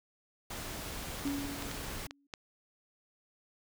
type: noise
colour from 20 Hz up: pink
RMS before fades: -41 dBFS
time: 0.5-2.07 s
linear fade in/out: 5 ms
type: tone with exponential decay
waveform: sine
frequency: 281.8 Hz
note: C#4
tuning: 29 cents sharp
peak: -30 dBFS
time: 1.25-2.27 s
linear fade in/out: 5 ms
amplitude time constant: 220 ms
type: clicks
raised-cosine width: 0.2 ms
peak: -23 dBFS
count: 5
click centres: 1.276 / 1.624 / 1.714 / 2.109 / 2.338 s
effects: none